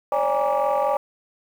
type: tone cluster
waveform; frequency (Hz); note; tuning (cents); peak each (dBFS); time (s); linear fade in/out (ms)
sine; 542 / 586 / 820 / 943 / 1160; C#5 / D5 / G#5 / A#5 / D6; -39 / -4 / -22 / +20 / -22; -24 / -22 / -22 / -28 / -27; 0.12-0.97; 2
effects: tanh soft clip ceiling -13 dBFS + 8-bit